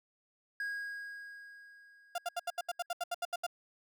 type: tone with exponential decay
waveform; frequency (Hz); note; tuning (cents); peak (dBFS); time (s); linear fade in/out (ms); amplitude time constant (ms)
triangle; 1641; G#6; -21; -32; 0.6-2.86; 2; 490
type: tone bursts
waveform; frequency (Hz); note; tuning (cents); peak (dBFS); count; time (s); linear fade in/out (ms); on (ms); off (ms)
35% pulse; 698.5; F5; 0; -31; 13; 2.15-3.466; 5; 32; 75
effects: none